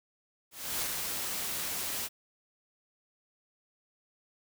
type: noise with ADSR envelope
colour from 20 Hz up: white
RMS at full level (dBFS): -32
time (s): 0.51-2.09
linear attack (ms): 300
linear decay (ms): 70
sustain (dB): -3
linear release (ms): 37
effects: none